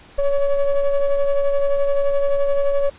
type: ring-modulated tone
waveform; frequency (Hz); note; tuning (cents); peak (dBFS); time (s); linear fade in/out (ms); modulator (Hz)
triangle; 283.8; C#4; +41; -9; 0.18-2.9; 10; 278
effects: pink hiss -46 dBFS RMS until 2.98 s + resampled to 8000 Hz